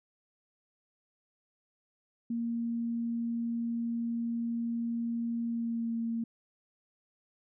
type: tone with pitch glide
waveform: sine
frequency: 233.1 to 229.8 Hz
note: A#3 to A#3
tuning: 0 to -25 cents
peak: -30 dBFS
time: 2.3-6.24 s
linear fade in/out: 5 ms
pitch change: -25 cents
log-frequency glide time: 5.46-5.95 s
effects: none